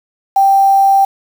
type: tone with quantisation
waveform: sine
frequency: 784 Hz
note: G5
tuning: in tune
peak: -6 dBFS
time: 0.36-1.05 s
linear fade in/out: 5 ms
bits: 5
effects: none